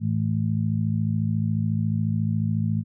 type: harmonic tone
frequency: 54.1 Hz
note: A1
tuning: 29 cents flat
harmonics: 2 / 3 / 4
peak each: -24 / -26 / -27 dBFS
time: 0-2.84 s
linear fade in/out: 50 ms
effects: none